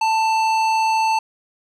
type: tone with low-pass filter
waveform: square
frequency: 886 Hz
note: A5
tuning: 12 cents sharp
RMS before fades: -18 dBFS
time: 0.01-1.19 s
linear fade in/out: 5 ms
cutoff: 5800 Hz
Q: 0.6
effects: none